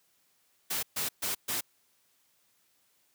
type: noise bursts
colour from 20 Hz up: white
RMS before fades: -32 dBFS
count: 4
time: 0.7-1.61 s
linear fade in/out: 10 ms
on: 130 ms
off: 130 ms
effects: white hiss -70 dBFS RMS until 3.14 s + high-pass 80 Hz 12 dB/octave